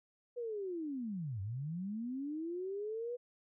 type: linear two-way sweep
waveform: sine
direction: down then up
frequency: 493.9 to 92.5 to 493.9 Hz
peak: -37 dBFS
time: 0.36-3.17 s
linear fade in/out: 20 ms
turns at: 1.41 s
effects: none